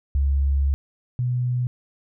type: tone pair in turn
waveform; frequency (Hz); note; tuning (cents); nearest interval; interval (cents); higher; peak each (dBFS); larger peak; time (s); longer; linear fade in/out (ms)
sine; 69.3 / 123.98; C#2 / B2; 0 / +7; minor seventh; 1007; second; -17 / -20; first; 0.15-0.74 / 1.19-1.67; first; 0
effects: none